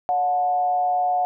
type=tone with frequency modulation; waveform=sine; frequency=726 Hz; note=F#5; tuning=33 cents flat; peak=-18 dBFS; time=0.09-1.25 s; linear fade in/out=0 ms; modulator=152 Hz; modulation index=0.41; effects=none